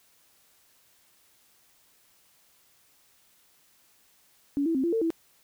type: tone with pitch steps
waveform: sine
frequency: 283 / 329.3 / 264.3 / 340 / 450.9 / 329.3 Hz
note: C#4 / E4 / C4 / F4 / A4 / E4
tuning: +36 / -2 / +18 / -46 / +42 / -2 cents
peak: -23 dBFS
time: 4.57-5.104 s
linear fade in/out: 0 ms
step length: 89 ms
effects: white hiss -63 dBFS RMS until 5.43 s